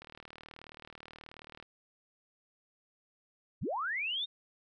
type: click train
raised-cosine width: 0.3 ms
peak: -32 dBFS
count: 63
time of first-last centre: 0.02-1.626 s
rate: 38.6 Hz
type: linear sweep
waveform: sine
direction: up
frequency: 46.25 to 3729 Hz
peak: -32 dBFS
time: 3.61-4.26 s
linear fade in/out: 20 ms
effects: none